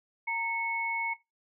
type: tone pair together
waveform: sine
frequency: 923.1 / 2200 Hz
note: A#5 / C#7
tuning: -17 / -14 cents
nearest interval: octave + minor third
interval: 1503 cents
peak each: -34 / -30 dBFS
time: 0.27-1.14 s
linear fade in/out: 10 ms
effects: noise-tail reverb RT60 0.2 s tail -17 dB re dry